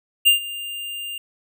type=tone with ADSR envelope; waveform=square; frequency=2800 Hz; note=F7; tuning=4 cents sharp; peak=-10 dBFS; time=0.25-1.18 s; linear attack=22 ms; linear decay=120 ms; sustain=-19 dB; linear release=3 ms; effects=none